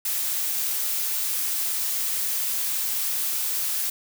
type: noise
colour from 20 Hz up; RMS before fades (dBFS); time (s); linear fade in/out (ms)
blue; -26; 0.05-3.9; 5
effects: none